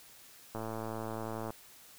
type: click train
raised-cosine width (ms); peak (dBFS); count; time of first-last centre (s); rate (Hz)
1; -25; 107; 0.55-1.505; 111
effects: white hiss -56 dBFS RMS until 1.98 s